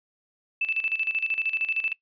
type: tone with tremolo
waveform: sine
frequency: 2637 Hz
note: E7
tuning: in tune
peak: -22 dBFS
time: 0.61-1.93 s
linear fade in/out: 5 ms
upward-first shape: square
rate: 13 Hz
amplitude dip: 75%
effects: noise-tail reverb RT60 0.1 s tail -19 dB re dry + resampled to 11025 Hz